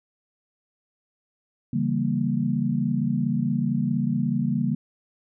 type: chord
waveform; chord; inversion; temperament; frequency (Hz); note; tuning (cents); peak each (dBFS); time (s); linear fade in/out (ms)
sine; C# diminished seventh; none; equal with one note detuned; 140.12 / 164.81 / 196 / 233.1; C#3 / E3 / G3 / Bb3; +19 / 0 / 0 / 0; -27 / -29 / -27 / -25; 1.73-4.75; 5
effects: none